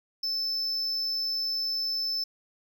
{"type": "tone", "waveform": "triangle", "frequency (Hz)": 5270, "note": "E8", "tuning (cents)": -1, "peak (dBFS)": -26, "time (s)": [0.23, 2.24], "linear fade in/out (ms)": 5, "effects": []}